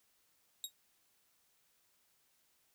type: tone with exponential decay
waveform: 20% pulse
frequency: 3782 Hz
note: A#7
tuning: 24 cents sharp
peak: -29 dBFS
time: 0.64-0.72 s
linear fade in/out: 1 ms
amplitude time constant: 16 ms
effects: white hiss -74 dBFS RMS until 2.74 s